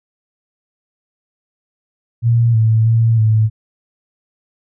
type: tone with pitch steps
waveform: sine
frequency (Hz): 117.1 / 111.3 / 114.1 / 109.5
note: A#2 / A2 / A#2 / A2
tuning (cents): +8 / +20 / -37 / -8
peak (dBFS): -9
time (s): 2.22-3.5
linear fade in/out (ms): 50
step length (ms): 320
effects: none